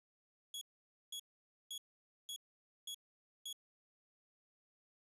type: tone bursts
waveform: sawtooth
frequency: 3347 Hz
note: G#7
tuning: 13 cents sharp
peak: -40 dBFS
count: 6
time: 0.54-3.528 s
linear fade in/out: 2 ms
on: 73 ms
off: 510 ms
effects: resampled to 32000 Hz